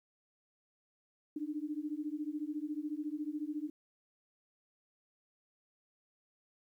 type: beating tone pair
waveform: sine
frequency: 293.7 / 307.7 Hz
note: D4 / D#4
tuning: 0 / -19 cents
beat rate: 14 Hz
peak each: -39 / -39 dBFS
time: 1.36-3.7 s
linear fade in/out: 5 ms
effects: 12-bit